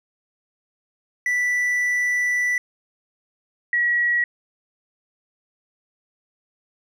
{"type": "tone pair in turn", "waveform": ["triangle", "sine"], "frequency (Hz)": [1971, 1919.3], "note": ["B6", "B6"], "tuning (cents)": [-4, -50], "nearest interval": "unison", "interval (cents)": 46, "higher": "first", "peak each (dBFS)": -17, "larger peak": "neither", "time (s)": [[1.26, 2.58], [3.73, 4.24]], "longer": "first", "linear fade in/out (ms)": 2, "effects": []}